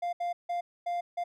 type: tone bursts at uneven times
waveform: triangle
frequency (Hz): 698.5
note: F5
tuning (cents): 0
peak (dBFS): -27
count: 5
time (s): 0.02-0.13 / 0.2-0.33 / 0.49-0.61 / 0.86-1.01 / 1.17-1.24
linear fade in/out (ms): 10
effects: none